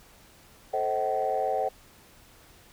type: chord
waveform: sine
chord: A diminished seventh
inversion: none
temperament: just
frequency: 440 / 528 / 633.6 / 760.3 Hz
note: A4 / C5 / Eb5 / Gb5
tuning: 0 / +16 / +31 / +47 cents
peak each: -32 / -30 / -31 / -27 dBFS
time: 0.73-1.69 s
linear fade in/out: 10 ms
effects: tanh soft clip ceiling -17 dBFS + pink hiss -55 dBFS RMS until 2.72 s